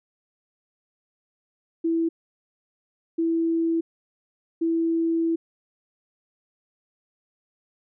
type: tone bursts at uneven times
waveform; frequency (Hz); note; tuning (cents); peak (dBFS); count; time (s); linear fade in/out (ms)
sine; 330; E4; +2; -20; 3; 1.84-2.09 / 3.18-3.81 / 4.61-5.36; 10
effects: none